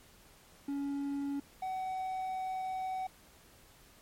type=tone pair in turn; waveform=triangle; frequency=281.2 / 752.5 Hz; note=C#4 / F#5; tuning=+25 / +29 cents; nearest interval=octave + perfect fourth; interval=1704 cents; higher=second; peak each=-31 / -32 dBFS; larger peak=first; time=0.68-1.4 / 1.62-3.07 s; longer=second; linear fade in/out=5 ms; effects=pink hiss -60 dBFS RMS until 4.01 s + MP3 64 kbps